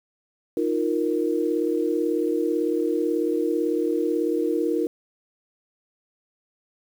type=chord; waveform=sine; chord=Eb suspended second; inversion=none; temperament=equal; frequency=311.1 / 349.2 / 466.2 Hz; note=Eb4 / F4 / Bb4; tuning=0 / 0 / 0 cents; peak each=-25 / -25 / -25 dBFS; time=0.57-4.87 s; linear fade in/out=2 ms; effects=8-bit